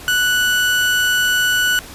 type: tone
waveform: 30% pulse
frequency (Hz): 1480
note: F#6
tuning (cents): 0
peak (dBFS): -11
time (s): 0.08-1.79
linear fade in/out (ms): 0
effects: pink hiss -36 dBFS RMS until 1.94 s + resampled to 32000 Hz